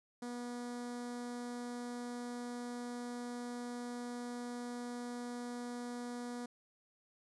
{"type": "tone with notch filter", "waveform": "sawtooth", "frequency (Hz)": 242.5, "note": "B3", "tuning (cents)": -31, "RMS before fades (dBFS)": -43, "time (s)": [0.22, 6.46], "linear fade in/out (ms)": 5, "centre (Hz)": 2700, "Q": 1.2, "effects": ["resampled to 24000 Hz", "13-bit"]}